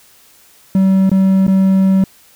triangle tone with dropouts, 191.3 Hz, G3, 42 cents flat, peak -6 dBFS, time 0.75-2.04 s, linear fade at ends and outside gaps 2 ms, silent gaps 1.095-1.115 / 1.468-1.479 s, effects white hiss -47 dBFS RMS until 2.35 s

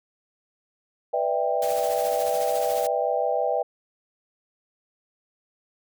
sine chord, E minor seventh, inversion second, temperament just, 494.4 / 593.3 / 659.3 / 791.1 Hz, B4 / D5 / E5 / G5, +2 / +18 / 0 / +16 cents, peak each -27 dBFS, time 1.13-3.63 s, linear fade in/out 10 ms
white noise with tremolo, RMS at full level -35 dBFS, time 1.62-2.87 s, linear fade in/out 2 ms, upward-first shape sine, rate 14 Hz, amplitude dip 40%
effects none

